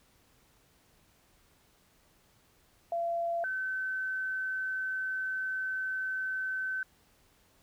sine tone pair in turn, 681 / 1528.8 Hz, F5 / G6, -44 / -44 cents, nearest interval octave + major second, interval 1400 cents, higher second, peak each -29 / -31 dBFS, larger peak first, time 2.92-3.44 / 3.44-6.83 s, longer second, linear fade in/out 2 ms, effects pink hiss -66 dBFS RMS until 7.62 s

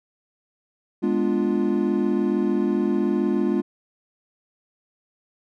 triangle chord, G# diminished seventh, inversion none, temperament equal, 207.7 / 246.9 / 293.7 / 349.2 Hz, G#3 / B3 / D4 / F4, 0 / 0 / 0 / 0 cents, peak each -22 / -24 / -24 / -22 dBFS, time 1.02-3.62 s, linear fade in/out 20 ms, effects none

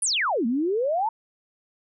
sine exponential two-way sweep, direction down then up, 10548 to 220 to 923 Hz, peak -21 dBFS, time 0.02-1.09 s, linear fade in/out 5 ms, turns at 0.46 s, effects none

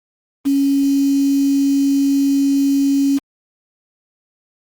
sine tone with quantisation, 277.2 Hz, C#4, in tune, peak -12 dBFS, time 0.45-3.19 s, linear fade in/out 20 ms, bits 5, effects Opus 24 kbps

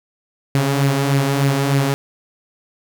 sawtooth tone with flanger, 138.59 Hz, C#3, in tune, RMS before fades -17 dBFS, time 0.55-1.94 s, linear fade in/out 0 ms, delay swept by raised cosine 0.41 to 5.01 ms, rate 3.3 Hz, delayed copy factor +0.5, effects none

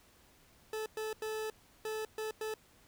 40% pulse tone bursts at uneven times, 435 Hz, A4, 20 cents flat, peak -35 dBFS, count 6, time 0.73-0.86 / 0.97-1.13 / 1.22-1.5 / 1.85-2.05 / 2.18-2.31 / 2.41-2.54 s, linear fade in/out 2 ms, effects pink hiss -64 dBFS RMS until 2.87 s

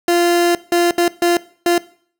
30% pulse tone bursts at uneven times, 346.4 Hz, F4, 14 cents flat, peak -9 dBFS, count 5, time 0.08-0.55 / 0.72-0.91 / 0.98-1.08 / 1.22-1.37 / 1.66-1.78 s, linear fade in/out 2 ms, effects noise-tail reverb RT60 0.5 s tail -19 dB re dry

